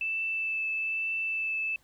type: tone with vibrato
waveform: sine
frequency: 2639 Hz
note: E7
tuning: 1 cent sharp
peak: -28 dBFS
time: 0.01-1.76 s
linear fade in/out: 2 ms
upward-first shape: triangle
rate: 1.1 Hz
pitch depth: 12 cents each way
effects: pink hiss -65 dBFS RMS until 1.83 s